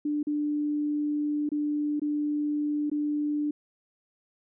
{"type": "tone with dropouts", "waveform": "sine", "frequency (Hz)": 296.1, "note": "D4", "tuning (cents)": 14, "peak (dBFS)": -25, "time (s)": [0.05, 3.51], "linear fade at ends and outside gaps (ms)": 5, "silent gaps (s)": [[0.23, 0.269], [1.491, 1.517], [1.997, 2.017], [2.899, 2.915]], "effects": []}